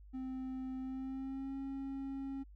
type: tone with pitch glide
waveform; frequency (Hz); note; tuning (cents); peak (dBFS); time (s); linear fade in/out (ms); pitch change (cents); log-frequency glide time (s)
triangle; 260.1 to 271.6; C4 to C#4; -10 to -35; -37; 0.13-2.44; 20; +75; 0.79-1.56
effects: added 50 Hz sine -53 dBFS peak until 2.55 s